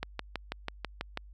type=click train; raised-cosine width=0.3 ms; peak=-17 dBFS; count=8; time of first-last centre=0.03-1.174 s; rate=6.12 Hz; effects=added 50 Hz sine -48 dBFS peak until 1.33 s